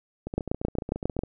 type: two click trains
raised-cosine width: 2 ms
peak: -19 / -11 dBFS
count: 15 / 7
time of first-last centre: 0.27-1.236 / 0.38-1.191 s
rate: 14.5 / 7.4 Hz
effects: none